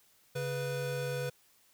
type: tone pair together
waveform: square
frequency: 138.59 / 493.9 Hz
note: C#3 / B4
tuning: 0 / 0 cents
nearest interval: octave + minor seventh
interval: 2200 cents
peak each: -37 / -36 dBFS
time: 0.35-1.3 s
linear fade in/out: 10 ms
effects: white hiss -66 dBFS RMS until 1.73 s